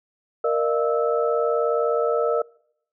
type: tone cluster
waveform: sine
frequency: 467.4 / 604 / 683 / 1309 Hz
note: A#4 / D5 / F5 / E6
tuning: +5 / +48 / -39 / -13 cents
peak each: -21 / -24 / -30 / -27 dBFS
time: 0.44-2.42 s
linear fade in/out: 5 ms
effects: noise-tail reverb RT60 0.7 s tail -25 dB re dry